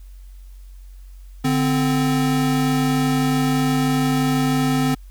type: tone pair together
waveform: square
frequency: 146.83 / 259.1 Hz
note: D3 / C4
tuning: 0 / -17 cents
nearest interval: minor seventh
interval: 983 cents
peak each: -22 / -19 dBFS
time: 1.44-4.95 s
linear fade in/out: 10 ms
effects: added 46 Hz sine -37 dBFS peak until 5.1 s + white hiss -59 dBFS RMS until 5.1 s